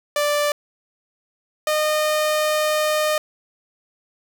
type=tone pair in turn; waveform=sawtooth; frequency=587.3 / 611.8 Hz; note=D5 / D#5; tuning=0 / -29 cents; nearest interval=minor second; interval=71 cents; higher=second; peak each=-14 dBFS; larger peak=neither; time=0.16-0.52 / 1.67-3.18 s; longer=second; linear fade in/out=2 ms; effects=none